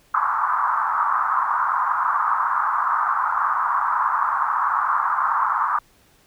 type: band-pass noise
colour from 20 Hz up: white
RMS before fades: -21 dBFS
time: 0.14-5.79 s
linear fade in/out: 5 ms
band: 940 to 1300 Hz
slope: 48 dB/octave
effects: pink hiss -57 dBFS RMS until 6.26 s